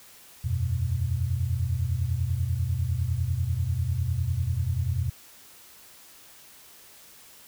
sine chord, E suspended second, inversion none, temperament equal, 82.41 / 92.5 / 123.47 Hz, E2 / F#2 / B2, 0 / 0 / 0 cents, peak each -29 / -28 / -28 dBFS, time 0.44-5.1 s, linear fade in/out 10 ms, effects white hiss -51 dBFS RMS until 7.47 s

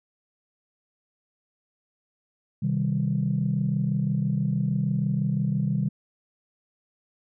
sine chord, C minor, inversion none, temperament just, 130.81 / 156.98 / 196.22 Hz, C3 / Eb3 / G3, 0 / +16 / +2 cents, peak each -26 dBFS, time 2.62-5.89 s, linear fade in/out 10 ms, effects tanh soft clip ceiling -14 dBFS

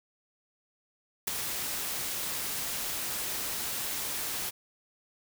white noise with ADSR envelope, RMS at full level -26 dBFS, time 1.27-4.51 s, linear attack 10 ms, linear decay 4 ms, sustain -8 dB, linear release 23 ms, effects none

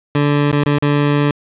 20% pulse tone with dropouts, 145.3 Hz, D3, 18 cents flat, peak -7 dBFS, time 0.15-1.31 s, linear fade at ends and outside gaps 2 ms, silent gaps 0.516-0.528 / 0.638-0.66 / 0.785-0.824 s, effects resampled to 8000 Hz + 7-bit

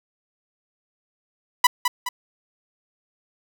sawtooth tone with echo, 987.8 Hz, B5, in tune, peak -7 dBFS, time 1.64-1.67 s, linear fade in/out 5 ms, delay 210 ms, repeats 2, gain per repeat -7 dB, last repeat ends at 2.09 s, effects none

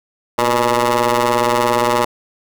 15% pulse ring-modulated tone, 122.1 Hz, B2, 19 cents flat, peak -4 dBFS, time 0.38-2.05 s, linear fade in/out 5 ms, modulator 724 Hz, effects none

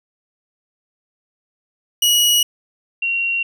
sawtooth / sine tone pair in turn, 2911 / 2748 Hz, F#7 / F7, -29 / -29 cents, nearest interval minor second, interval 100 cents, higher first, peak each -9 / -17 dBFS, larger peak first, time 2.02-2.43 / 3.02-3.43 s, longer neither, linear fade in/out 5 ms, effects none

